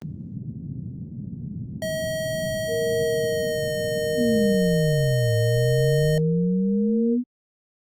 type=band-pass noise; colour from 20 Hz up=pink; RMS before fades=-34 dBFS; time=0.02-4.56 s; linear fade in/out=0 ms; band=110 to 210 Hz; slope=24 dB/octave
type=tone with pitch glide; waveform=square; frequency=637 to 614.6 Hz; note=D#5 to D#5; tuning=+41 to -21 cents; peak=-26 dBFS; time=1.82-6.18 s; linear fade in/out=2 ms; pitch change=-62 cents; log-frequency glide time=3.02-3.71 s
type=tone with tremolo; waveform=sine; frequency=466.2 Hz; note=A#4; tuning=in tune; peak=-21 dBFS; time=2.67-7.18 s; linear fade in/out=50 ms; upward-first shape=triangle; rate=0.7 Hz; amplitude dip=65%
type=exponential two-way sweep; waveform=sine; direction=down then up; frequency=250 to 110 to 250 Hz; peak=-19 dBFS; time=4.16-7.24 s; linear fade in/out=50 ms; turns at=5.36 s
effects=Opus 32 kbps